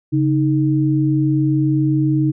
sine tone pair together, 138.59 / 311.1 Hz, C#3 / D#4, 0 / 0 cents, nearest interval octave + major second, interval 1400 cents, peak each -16 dBFS, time 0.12-2.32 s, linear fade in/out 20 ms, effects none

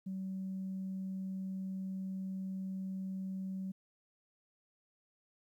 sine tone, 190 Hz, F#3, 46 cents sharp, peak -36 dBFS, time 0.06-3.72 s, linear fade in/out 10 ms, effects tanh soft clip ceiling -33 dBFS + 12-bit

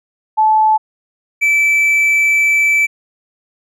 sine / triangle tone pair in turn, 868 / 2317 Hz, A5 / D7, -24 / -24 cents, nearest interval octave + perfect fourth, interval 1700 cents, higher second, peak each -8 dBFS, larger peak neither, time 0.37-0.78 / 1.41-2.87 s, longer second, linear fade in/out 20 ms, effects none

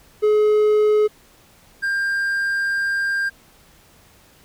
triangle tone pair in turn, 424.1 / 1596.1 Hz, G#4 / G6, +36 / +31 cents, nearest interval octave + major seventh, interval 2295 cents, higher second, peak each -11 / -17 dBFS, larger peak first, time 0.22-1.08 / 1.82-3.3 s, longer second, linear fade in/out 20 ms, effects pink hiss -52 dBFS RMS until 4.44 s

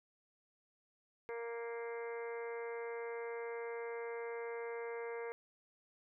harmonic tone, 233.1 Hz, A#3, in tune, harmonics 2 / 3 / 4 / 5 / 6 / 7 / 8 / 9 / 10, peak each -41 / -55 / -51 / -56 / -59 / -54 / -63 / -52 / -64 dBFS, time 1.29-5.32 s, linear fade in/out 0 ms, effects none

